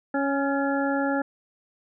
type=harmonic tone with a mistuned harmonic; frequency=277.2 Hz; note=C#4; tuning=in tune; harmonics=1 / 2 / 3 / 5 / 6; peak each=-25 / -28 / -30 / -32 / -33 dBFS; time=0.14-1.22 s; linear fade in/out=5 ms; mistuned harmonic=6; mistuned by=+38 cents; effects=none